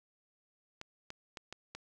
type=clicks; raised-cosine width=0.2 ms; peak=-26 dBFS; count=5; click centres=0.814 / 1.104 / 1.372 / 1.526 / 1.75 s; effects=none